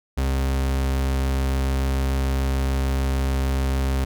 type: tone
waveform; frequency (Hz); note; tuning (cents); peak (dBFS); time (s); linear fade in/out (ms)
40% pulse; 66.8; C2; +36; -19; 0.17-4.05; 10
effects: none